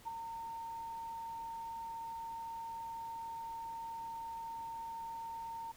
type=tone with ADSR envelope; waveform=sine; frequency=914 Hz; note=A#5; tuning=34 cents flat; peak=-35 dBFS; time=0.05-5.72 s; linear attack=29 ms; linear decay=7 ms; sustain=-6 dB; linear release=8 ms; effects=pink hiss -60 dBFS RMS until 5.76 s